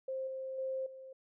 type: tone with level steps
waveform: sine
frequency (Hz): 527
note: C5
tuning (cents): +12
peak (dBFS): -35 / -38 / -34 / -47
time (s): 0.08-1.13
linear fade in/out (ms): 5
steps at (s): 0.27 / 0.58 / 0.86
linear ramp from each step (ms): 5
effects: none